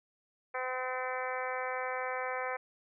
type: harmonic tone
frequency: 255.7 Hz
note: C4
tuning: 40 cents flat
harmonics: 2 / 3 / 4 / 5 / 6 / 7 / 8 / 9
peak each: -38 / -40 / -41 / -42 / -43 / -43 / -44 / -45 dBFS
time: 0.54-2.57 s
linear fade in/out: 10 ms
effects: none